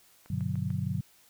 click train, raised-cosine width 0.5 ms, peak -37 dBFS, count 4, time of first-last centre 0.26-0.704 s, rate 6.76 Hz
sine chord, G major seventh, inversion none, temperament just, 98 / 122.5 / 147 / 183.75 Hz, G2 / B2 / D3 / F#3, 0 / -14 / +2 / -12 cents, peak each -34 dBFS, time 0.3-1.01 s, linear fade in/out 5 ms
effects white hiss -61 dBFS RMS until 1.29 s

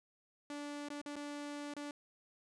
sawtooth tone with dropouts, 290.8 Hz, D4, 17 cents flat, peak -38 dBFS, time 0.5-1.91 s, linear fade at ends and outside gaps 2 ms, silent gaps 0.887-0.902 / 1.015-1.06 / 1.158-1.164 / 1.738-1.765 s, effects resampled to 22050 Hz

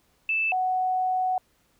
sine tone pair in turn, 2637 / 742.3 Hz, E7 / F#5, 0 / +5 cents, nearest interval octave + minor seventh, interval 2195 cents, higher first, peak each -22 dBFS, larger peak neither, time 0.29-0.52 / 0.52-1.38 s, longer second, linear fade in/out 2 ms, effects pink hiss -66 dBFS RMS until 1.79 s

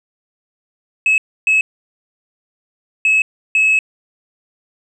sine tone bursts at uneven times, 2582 Hz, E7, 37 cents flat, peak -8 dBFS, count 4, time 1.06-1.18 / 1.47-1.61 / 3.05-3.22 / 3.55-3.79 s, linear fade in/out 2 ms, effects tanh soft clip ceiling -8 dBFS

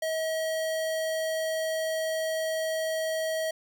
square tone, 639 Hz, D#5, 46 cents sharp, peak -28 dBFS, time 0.02-3.51 s, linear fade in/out 5 ms, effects none

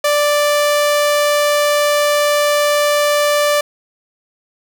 sawtooth tone, 587.3 Hz, D5, in tune, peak -8 dBFS, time 0.04-3.61 s, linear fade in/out 5 ms, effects none

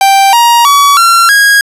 45% pulse tone with pitch steps, 784 / 943.2 / 1134.7 / 1365 / 1642.2 Hz, G5 / A#5 / C#6 / F6 / G#6, 0 / +20 / +40 / -40 / -20 cents, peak -3 dBFS, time 0.01-1.61 s, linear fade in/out 2 ms, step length 320 ms, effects resampled to 32000 Hz + 7-bit

